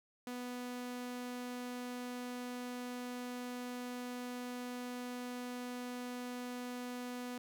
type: tone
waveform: sawtooth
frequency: 246.9 Hz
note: B3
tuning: in tune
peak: -37 dBFS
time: 0.27-7.38 s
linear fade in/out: 2 ms
effects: 13-bit